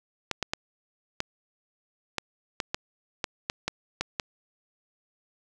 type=clicks; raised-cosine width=0.2 ms; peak=-10 dBFS; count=12; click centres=0.313 / 0.427 / 0.535 / 1.204 / 2.183 / 2.602 / 2.745 / 3.242 / 3.499 / 3.68 / 4.01 / 4.198 s; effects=none